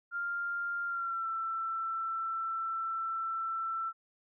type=tone with pitch glide; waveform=sine; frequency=1396.9 to 1336.1 Hz; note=F6 to E6; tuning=0 to +23 cents; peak=-32 dBFS; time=0.11-3.93 s; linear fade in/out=50 ms; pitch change=-77 cents; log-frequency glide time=0.85-1.28 s; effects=none